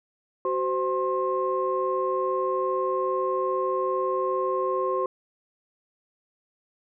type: tone cluster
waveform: sine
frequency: 375.6 / 518 / 1063 Hz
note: F#4 / C5 / C6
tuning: +26 / -17 / +27 cents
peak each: -27 dBFS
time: 0.45-5.06 s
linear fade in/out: 2 ms
effects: tanh soft clip ceiling -13 dBFS